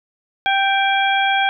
harmonic tone with a mistuned harmonic, 784 Hz, G5, in tune, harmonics 1 / 2 / 3 / 4, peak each -17 / -20 / -22 / -23 dBFS, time 0.46-1.49 s, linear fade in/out 0 ms, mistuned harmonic 4, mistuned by +77 cents, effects none

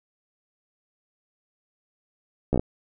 slowing click train, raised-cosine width 2 ms, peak -9 dBFS, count 5, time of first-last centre 2.53-2.595 s, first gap 14 ms, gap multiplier 1.1, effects none

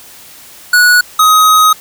square tone pair in turn, 1466 / 1260.6 Hz, F#6 / D#6, -16 / +22 cents, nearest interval minor third, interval 262 cents, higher first, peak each -5 dBFS, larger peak neither, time 0.73-1.01 / 1.19-1.73 s, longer second, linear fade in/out 5 ms, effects white hiss -36 dBFS RMS until 1.8 s

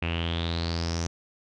sawtooth tone with low-pass filter sweep, 83.9 Hz, E2, 31 cents sharp, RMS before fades -29 dBFS, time 0.02-1.07 s, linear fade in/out 5 ms, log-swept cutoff 2600 to 6100 Hz, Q 7.7, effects none

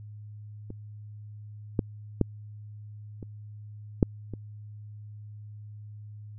clicks, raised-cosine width 3 ms, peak -25 / -11 / -9 / -26 / -6 / -23 dBFS, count 6, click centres 0.704 / 1.792 / 2.213 / 3.228 / 4.028 / 4.337 s, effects added 105 Hz sine -41 dBFS peak until 6.38 s

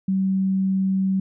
sine tone, 191.2 Hz, G3, 43 cents flat, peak -18 dBFS, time 0.08-1.2 s, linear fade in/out 5 ms, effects none

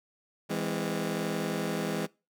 20% pulse chord, E augmented, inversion none, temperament just, 164.81 / 206 / 257.5 Hz, E3 / G#3 / B#3, 0 / -14 / -28 cents, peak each -29 / -28 / -32 dBFS, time 0.49-2.07 s, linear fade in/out 20 ms, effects noise-tail reverb RT60 0.3 s tail -24 dB re dry

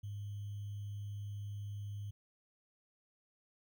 sine tone with sample-and-hold, 102 Hz, G#2, 31 cents flat, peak -40 dBFS, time 0.03-2.11 s, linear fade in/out 10 ms, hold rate 3150 Hz, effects none

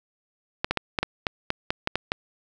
clicks, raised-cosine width 0.3 ms, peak -7 dBFS, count 11, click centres 0.645 / 0.71 / 0.773 / 0.988 / 1.03 / 1.268 / 1.504 / 1.705 / 1.874 / 1.956 / 2.119 s, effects none

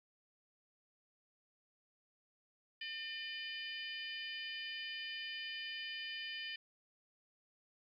harmonic tone, 603 Hz, D5, 46 cents sharp, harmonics 3 / 4 / 5 / 6 / 7 / 8, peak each -47 / -48 / -45 / -59 / -60 / -52 dBFS, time 2.81-6.56 s, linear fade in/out 5 ms, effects 13-bit

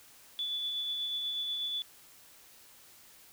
sine tone with tremolo, 3458 Hz, A7, 31 cents flat, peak -31 dBFS, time 0.39-1.82 s, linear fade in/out 0 ms, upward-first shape sine, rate 8.2 Hz, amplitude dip 25%, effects white hiss -57 dBFS RMS until 3.32 s

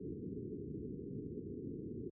white low-pass noise, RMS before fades -44 dBFS, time 0-2.1 s, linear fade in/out 10 ms, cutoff 440 Hz, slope 96 dB/octave, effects high-pass 80 Hz 12 dB/octave

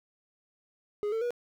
triangle tone with pitch steps, 415.3 / 447.7 / 482.6 Hz, G#4 / A4 / B4, 0 / +30 / -40 cents, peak -26 dBFS, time 1.03-1.306 s, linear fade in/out 0 ms, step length 92 ms, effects 10-bit

